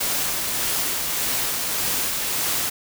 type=noise with tremolo; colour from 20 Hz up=white; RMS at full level=-23 dBFS; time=0-2.7 s; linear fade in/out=10 ms; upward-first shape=sine; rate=1.7 Hz; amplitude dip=25%; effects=none